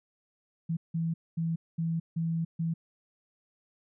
sine tone bursts at uneven times, 164.81 Hz, E3, in tune, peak -27 dBFS, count 6, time 0.69-0.77 / 0.94-1.14 / 1.37-1.56 / 1.78-2 / 2.16-2.45 / 2.59-2.74 s, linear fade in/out 10 ms, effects none

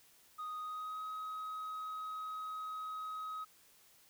sine tone with pitch glide, 1244.5 to 1267 Hz, D#6 to D#6, 0 to +31 cents, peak -37 dBFS, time 0.38-3.45 s, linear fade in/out 20 ms, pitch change +31 cents, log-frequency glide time 0.61-1.03 s, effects tanh soft clip ceiling -39 dBFS + white hiss -65 dBFS RMS until 4.09 s

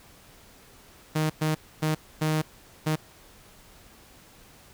sawtooth tone bursts at uneven times, 155.56 Hz, D#3, in tune, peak -19 dBFS, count 5, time 1.15-1.3 / 1.41-1.55 / 1.82-1.95 / 2.21-2.42 / 2.86-2.96 s, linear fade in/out 10 ms, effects pink hiss -53 dBFS RMS until 4.73 s

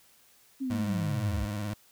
sine linear sweep, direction down, 274.4 to 53.9 Hz, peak -29 dBFS, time 0.6-1.46 s, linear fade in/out 20 ms
25% pulse tone with vibrato, 103.83 Hz, G#2, in tune, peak -28 dBFS, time 0.7-1.74 s, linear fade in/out 5 ms, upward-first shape square, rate 18 Hz, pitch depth 48 cents each way
effects white hiss -61 dBFS RMS until 1.91 s

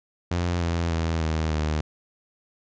sawtooth tone with pitch steps, 87.31 / 84.58 / 81.94 / 79.37 / 76.89 Hz, F2 / E2 / E2 / D#2 / D#2, 0 / +45 / -10 / +35 / -20 cents, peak -19 dBFS, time 0.31-1.81 s, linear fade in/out 5 ms, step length 300 ms, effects resampled to 16000 Hz

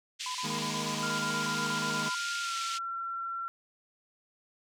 pink band-pass noise, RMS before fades -38 dBFS, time 0.19-2.79 s, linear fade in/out 20 ms, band 2400 to 7300 Hz, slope 24 dB/octave
sine tone bursts, 1006 Hz, B5, 32 cents sharp, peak -35 dBFS, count 16, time 0.26-2.147 s, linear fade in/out 2 ms, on 87 ms, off 33 ms
sawtooth chord, D# suspended fourth, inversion none, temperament equal with one note detuned, 155.56 / 207.7 / 235.2 Hz, D#3 / G#3 / A#3, 0 / 0 / +16 cents, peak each -35 dBFS, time 0.43-2.1 s, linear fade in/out 20 ms
sine tone with pitch glide, 1396.9 to 1357.9 Hz, F6 to F6, 0 to -49 cents, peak -33 dBFS, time 1.03-3.48 s, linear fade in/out 0 ms, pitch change -49 cents, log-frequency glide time 2.41-2.54 s
effects none

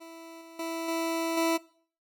20% pulse tone with level steps, 329.6 Hz, E4, in tune, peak -39 / -42 / -27 / -23 / -19 dBFS, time 0-1.58 s, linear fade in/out 20 ms, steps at 0.41 / 0.59 / 0.88 / 1.37 s, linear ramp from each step 5 ms, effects noise-tail reverb RT60 0.5 s tail -22 dB re dry

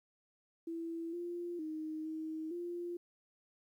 sine tone with pitch steps, 331.8 / 347.5 / 312.5 / 316.3 / 348 Hz, E4 / F4 / D#4 / D#4 / F4, +11 / -9 / +8 / +29 / -6 cents, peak -38 dBFS, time 0.67-2.97 s, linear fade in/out 5 ms, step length 460 ms, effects 12-bit

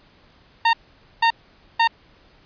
sawtooth tone bursts, 918 Hz, A#5, 27 cents flat, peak -10 dBFS, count 3, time 0.65-1.876 s, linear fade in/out 5 ms, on 82 ms, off 490 ms, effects pink hiss -54 dBFS RMS until 2.45 s + resampled to 11025 Hz

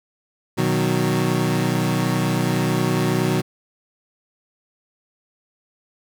25% pulse chord, B major, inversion none, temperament equal, 123.47 / 155.56 / 185 Hz, B2 / D#3 / F#3, 0 / 0 / 0 cents, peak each -19 dBFS, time 0.57-3.42 s, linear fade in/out 20 ms, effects none

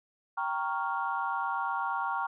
sine chord, G half-diminished seventh, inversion none, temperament equal, 784 / 932.3 / 1108.7 / 1396.9 Hz, G5 / Bb5 / Db6 / F6, 0 / 0 / 0 / 0 cents, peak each -35 / -33 / -34 / -35 dBFS, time 0.37-2.27 s, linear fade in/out 10 ms, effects tanh soft clip ceiling -18 dBFS

